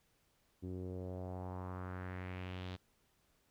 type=tone with low-pass filter sweep; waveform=sawtooth; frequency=91.7 Hz; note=F#2; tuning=15 cents flat; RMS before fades=-44 dBFS; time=0.62-2.77 s; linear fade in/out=20 ms; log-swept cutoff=320 to 3900 Hz; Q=2.6; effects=pink hiss -75 dBFS RMS until 3.5 s